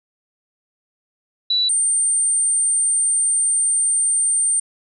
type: tone pair in turn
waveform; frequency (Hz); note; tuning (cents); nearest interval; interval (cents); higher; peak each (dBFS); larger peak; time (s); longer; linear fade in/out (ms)
sine; 3949 / 8865; B7 / C#9; -1 / -1; octave + major second; 1400; second; -15; neither; 1.5-1.69 / 1.69-4.6; second; 5
effects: none